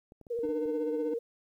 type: clicks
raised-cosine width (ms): 2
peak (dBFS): -38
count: 7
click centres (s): 0.121 / 0.213 / 0.268 / 0.39 / 0.453 / 0.491 / 0.658
type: tone with vibrato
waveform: sine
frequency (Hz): 470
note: A#4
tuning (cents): +14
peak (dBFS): -30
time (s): 0.3-1.19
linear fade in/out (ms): 10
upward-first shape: sine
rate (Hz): 16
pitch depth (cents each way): 50
type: tone with tremolo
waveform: triangle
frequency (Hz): 301.9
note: D4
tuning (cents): +48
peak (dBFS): -29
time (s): 0.43-1.14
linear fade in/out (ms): 5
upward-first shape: triangle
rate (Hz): 16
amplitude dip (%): 60
effects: 11-bit